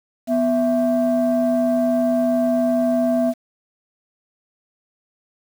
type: tone pair together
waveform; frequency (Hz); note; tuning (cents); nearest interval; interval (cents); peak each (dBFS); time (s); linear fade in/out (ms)
sine; 247.6 / 661; B3 / E5; +5 / +5; octave + perfect fourth; 1700; -17; 0.27-3.34; 50
effects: tanh soft clip ceiling -11 dBFS + 7-bit